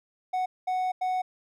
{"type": "tone bursts at uneven times", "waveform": "triangle", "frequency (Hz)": 740, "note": "F#5", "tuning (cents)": 0, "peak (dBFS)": -23, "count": 3, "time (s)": [[0.33, 0.46], [0.67, 0.92], [1.01, 1.22]], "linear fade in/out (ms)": 10, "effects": []}